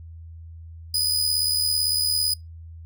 sawtooth tone with amplitude modulation, 4978 Hz, D#8, in tune, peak -15 dBFS, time 0.94-2.34 s, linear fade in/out 5 ms, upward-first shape sine, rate 77.8 Hz, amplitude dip 50%, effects noise-tail reverb RT60 0.2 s tail -26 dB re dry + added 82 Hz sine -38 dBFS peak until 2.85 s

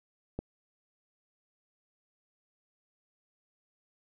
click, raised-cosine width 2 ms, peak -21 dBFS, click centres 0.39 s, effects none

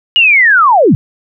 sine linear sweep, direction down, 2916 to 104.2 Hz, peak -4 dBFS, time 0.16-0.95 s, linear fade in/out 0 ms, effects none

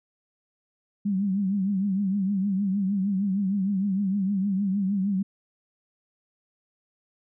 sine tone with vibrato, 196 Hz, G3, in tune, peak -22 dBFS, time 1.05-5.23 s, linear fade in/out 10 ms, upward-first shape triangle, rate 6.5 Hz, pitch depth 110 cents each way, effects none

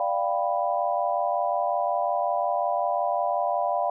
sine chord, G dominant seventh, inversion second, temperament equal, 587.3 / 698.5 / 784 / 987.8 Hz, D5 / F5 / G5 / B5, 0 / 0 / 0 / 0 cents, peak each -28 / -26 / -29 / -30 dBFS, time 0-3.9 s, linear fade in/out 2 ms, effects none

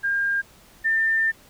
sine tone pair in turn, 1607 / 1795.1 Hz, G6 / A6, +43 / +34 cents, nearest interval major second, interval 191 cents, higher second, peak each -20 / -18 dBFS, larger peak second, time 0.03-0.42 / 0.84-1.32 s, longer second, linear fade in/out 20 ms, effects pink hiss -52 dBFS RMS until 1.49 s

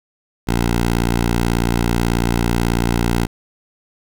10% pulse tone, 58.27 Hz, A#1, in tune, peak -7 dBFS, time 0.47-3.27 s, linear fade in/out 20 ms, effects none

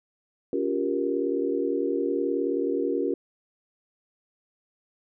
sine chord, G half-diminished seventh, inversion second, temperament just, 282.2 / 352.8 / 392 / 470.4 Hz, Db4 / F4 / G4 / Bb4, +31 / +18 / 0 / +16 cents, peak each -29 dBFS, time 0.53-3.14 s, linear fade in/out 2 ms, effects none

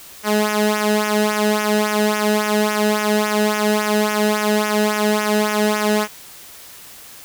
sawtooth tone with flanger, 211.3 Hz, G#3, 30 cents sharp, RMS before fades -18 dBFS, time 0.23-6.08 s, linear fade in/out 50 ms, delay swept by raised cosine 0.23 to 0.91 ms, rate 3.6 Hz, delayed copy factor -0.8, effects white hiss -40 dBFS RMS until 7.24 s

